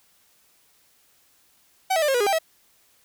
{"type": "tone with pitch steps", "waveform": "45% pulse", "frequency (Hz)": [759, 648, 596, 538, 486.1, 409.7, 787, 645], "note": ["F#5", "E5", "D5", "C5", "B4", "G#4", "G5", "E5"], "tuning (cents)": [44, -30, 25, 48, -28, -24, 7, -38], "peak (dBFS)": -19, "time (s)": [1.9, 2.388], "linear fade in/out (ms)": 10, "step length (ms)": 61, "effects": ["white hiss -61 dBFS RMS until 3.04 s"]}